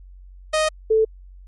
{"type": "tone pair in turn", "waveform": ["sawtooth", "sine"], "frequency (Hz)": [622.3, 440], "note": ["D#5", "A4"], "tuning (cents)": [0, 0], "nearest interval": "tritone", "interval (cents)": 600, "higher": "first", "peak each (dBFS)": -13, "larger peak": "neither", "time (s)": [[0.53, 0.69], [0.9, 1.05]], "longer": "first", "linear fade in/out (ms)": 10, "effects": ["added 46 Hz sine -40 dBFS peak until 1.47 s", "MP3 48 kbps"]}